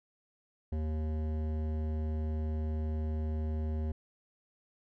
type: tone with hard clipping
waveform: sine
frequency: 77.7 Hz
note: D#2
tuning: 2 cents flat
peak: -33 dBFS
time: 0.72-3.92 s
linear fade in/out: 5 ms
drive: 14 dB
effects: none